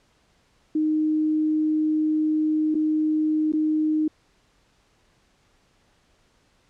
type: tone with dropouts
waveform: sine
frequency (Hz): 309.4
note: D#4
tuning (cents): -10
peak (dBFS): -19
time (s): 0.75-4.08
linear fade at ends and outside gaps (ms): 5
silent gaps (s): 2.745-2.751 / 3.522-3.534
effects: pink hiss -63 dBFS RMS until 6.69 s + low-pass 7000 Hz 12 dB/octave